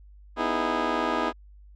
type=chord; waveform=15% pulse; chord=E major seventh; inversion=second; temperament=just; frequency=247.2 / 309 / 329.6 / 412 Hz; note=B3 / D#4 / E4 / G#4; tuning=+2 / -12 / 0 / -14 cents; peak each=-24 dBFS; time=0.36-1.33 s; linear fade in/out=50 ms; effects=added 50 Hz sine -47 dBFS peak until 1.75 s + low-pass 3000 Hz 12 dB/octave